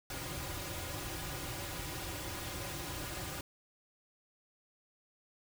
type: noise with comb filter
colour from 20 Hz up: pink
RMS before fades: -41 dBFS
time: 0.1-3.41 s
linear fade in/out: 2 ms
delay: 4.5 ms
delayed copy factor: -0.9
effects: none